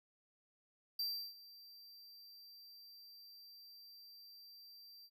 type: tone with ADSR envelope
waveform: square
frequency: 4699 Hz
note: D8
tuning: in tune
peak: -36 dBFS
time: 0.99-5.1 s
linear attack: 5 ms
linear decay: 340 ms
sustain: -20 dB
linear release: 53 ms
effects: none